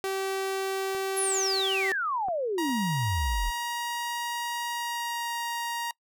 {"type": "tone", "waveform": "sawtooth", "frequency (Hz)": 385.8, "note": "G4", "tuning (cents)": -28, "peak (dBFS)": -24, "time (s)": [0.04, 1.92], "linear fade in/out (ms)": 0}
{"type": "clicks", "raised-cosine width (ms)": 1, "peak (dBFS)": [-29, -26, -34], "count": 3, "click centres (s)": [0.949, 2.285, 2.694]}
{"type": "exponential sweep", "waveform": "sine", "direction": "down", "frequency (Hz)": [11480, 36.71], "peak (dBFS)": -26, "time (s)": [1.16, 3.51], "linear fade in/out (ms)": 20}
{"type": "tone with pitch glide", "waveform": "sawtooth", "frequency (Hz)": [949, 940.8], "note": ["A#5", "A#5"], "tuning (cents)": [31, 16], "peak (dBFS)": -26, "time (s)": [2.58, 5.91], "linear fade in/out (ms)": 2, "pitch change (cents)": -15, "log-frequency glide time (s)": [4.72, 5.31]}
{"effects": ["noise-tail reverb RT60 0.1 s tail -24 dB re dry"]}